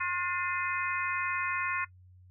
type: harmonic tone with a mistuned harmonic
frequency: 357.7 Hz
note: F4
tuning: 41 cents sharp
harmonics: 3 / 4 / 5 / 6 / 7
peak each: -34 / -35 / -36 / -37 / -37 dBFS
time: 0-1.85 s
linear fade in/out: 10 ms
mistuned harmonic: 6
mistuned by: -58 cents
effects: noise-tail reverb RT60 0.1 s tail -20 dB re dry + added 91 Hz sine -53 dBFS peak until 2.3 s